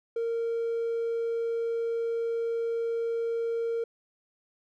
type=tone; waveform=triangle; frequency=461.8 Hz; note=A#4; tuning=16 cents flat; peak=-24 dBFS; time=0.16-3.84 s; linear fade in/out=5 ms; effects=tanh soft clip ceiling -22 dBFS